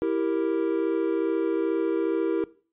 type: chord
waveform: triangle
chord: E diminished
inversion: none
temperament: equal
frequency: 329.6 / 392 / 466.2 Hz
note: E4 / G4 / Bb4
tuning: 0 / 0 / 0 cents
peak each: -24 / -26 / -26 dBFS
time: 0.02-2.44 s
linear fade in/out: 0 ms
effects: noise-tail reverb RT60 0.4 s tail -19 dB re dry + resampled to 8000 Hz